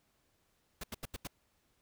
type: noise bursts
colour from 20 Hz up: pink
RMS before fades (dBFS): -41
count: 5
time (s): 0.81-1.273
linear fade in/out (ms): 5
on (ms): 27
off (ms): 82
effects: pink hiss -75 dBFS RMS until 1.81 s